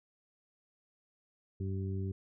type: harmonic tone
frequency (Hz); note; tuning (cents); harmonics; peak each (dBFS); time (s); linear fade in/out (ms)
96.1; G2; -34; 1 / 2 / 3 / 4; -34 / -41 / -47 / -44; 1.6-2.12; 5
effects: none